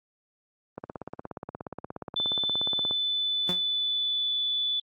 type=click train; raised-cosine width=1 ms; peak=-21 dBFS; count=37; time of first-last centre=0.78-2.91 s; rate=16.9 Hz
type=tone with pitch glide; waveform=sine; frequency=3520 to 3474 Hz; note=A7 to A7; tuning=0 to -23 cents; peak=-25 dBFS; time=2.16-4.8 s; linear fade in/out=5 ms; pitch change=-23 cents; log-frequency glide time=2.42-4.37 s
type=tone with exponential decay; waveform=sawtooth; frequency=179.6 Hz; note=F3; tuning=49 cents sharp; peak=-22 dBFS; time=3.49-3.62 s; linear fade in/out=2 ms; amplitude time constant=28 ms
effects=high-pass 100 Hz 12 dB/octave + Opus 24 kbps